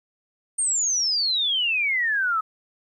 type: exponential sweep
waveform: sine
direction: down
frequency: 8900 to 1264 Hz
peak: -20 dBFS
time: 0.58-2.41 s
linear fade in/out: 10 ms
effects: 10-bit